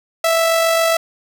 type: tone with amplitude modulation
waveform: sawtooth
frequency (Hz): 659.3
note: E5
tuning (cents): 0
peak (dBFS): -8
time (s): 0.24-0.97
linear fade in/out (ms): 5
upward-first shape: sine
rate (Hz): 47.3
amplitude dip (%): 30
effects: none